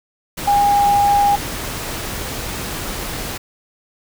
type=tone in noise; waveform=sine; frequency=812 Hz; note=G#5; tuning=39 cents flat; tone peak=-11 dBFS; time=0.47-1.36 s; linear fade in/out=10 ms; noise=pink; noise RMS=-26 dBFS; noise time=0.37-3.38 s; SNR=+12 dB; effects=none